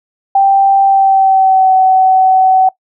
sine tone with pitch glide, 784 to 755.1 Hz, G5 to F#5, 0 to +35 cents, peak -5 dBFS, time 0.35-2.69 s, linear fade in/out 5 ms, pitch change -65 cents, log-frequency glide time 0.84-1.73 s, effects noise-tail reverb RT60 0.1 s tail -20 dB re dry

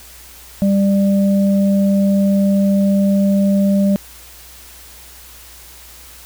sine tone pair together, 197.7 / 592.8 Hz, G3 / D5, +15 / +16 cents, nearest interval octave + perfect fifth, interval 1901 cents, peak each -11 / -21 dBFS, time 0.62-3.96 s, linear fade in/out 0 ms, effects added 60 Hz sine -44 dBFS peak until 6.25 s + white hiss -40 dBFS RMS until 6.25 s

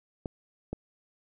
clicks, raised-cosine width 2 ms, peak -20 dBFS, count 2, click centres 0.258 / 0.73 s, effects none

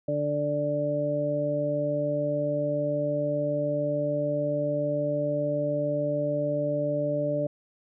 harmonic tone, 146.83 Hz, D3, in tune, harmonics 1 / 2 / 3 / 4, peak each -32 / -32 / -37 / -26 dBFS, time 0.08-7.47 s, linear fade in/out 5 ms, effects none

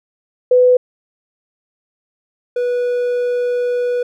sine / triangle tone pair in turn, 499.5 / 489.5 Hz, B4 / B4, +20 / -15 cents, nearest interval unison, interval 35 cents, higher first, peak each -7 / -13 dBFS, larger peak first, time 0.51-0.77 / 2.56-4.03 s, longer second, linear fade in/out 5 ms, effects none

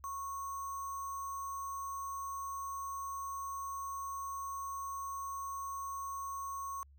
sine tone with sample-and-hold, 1100 Hz, C#6, 14 cents flat, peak -38 dBFS, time 0.04-6.83 s, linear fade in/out 0 ms, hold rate 7350 Hz, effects added 70 Hz sine -57 dBFS peak until 6.98 s

